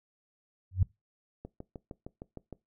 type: tone with exponential growth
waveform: sine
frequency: 92.5 Hz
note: F#2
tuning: in tune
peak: -18 dBFS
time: 0.71-0.83 s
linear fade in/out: 5 ms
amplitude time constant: 25 ms
type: click train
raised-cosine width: 2 ms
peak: -28 dBFS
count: 8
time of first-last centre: 1.45-2.527 s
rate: 6.5 Hz
effects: noise-tail reverb RT60 0.2 s tail -21 dB re dry